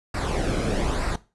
brown noise with flanger, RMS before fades -25 dBFS, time 0.14-1.16 s, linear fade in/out 5 ms, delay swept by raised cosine 0.3 to 1.12 ms, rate 1.1 Hz, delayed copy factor -0.6, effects noise-tail reverb RT60 0.3 s tail -18 dB re dry + resampled to 24000 Hz

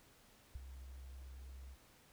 sine tone with ADSR envelope, 65.4 Hz, C2, in tune, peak -39 dBFS, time 0.55-1.77 s, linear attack 4 ms, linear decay 24 ms, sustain -10 dB, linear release 56 ms, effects tanh soft clip ceiling -35 dBFS + pink hiss -66 dBFS RMS until 2.12 s

